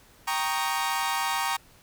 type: chord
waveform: sawtooth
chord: Eb dominant seventh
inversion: first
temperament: equal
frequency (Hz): 784 / 932.3 / 1108.7 / 1244.5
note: G5 / Bb5 / Db6 / Eb6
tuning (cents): 0 / 0 / 0 / 0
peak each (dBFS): -28 / -25 / -28 / -31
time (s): 0.27-1.57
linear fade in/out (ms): 10
effects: pink hiss -56 dBFS RMS until 1.82 s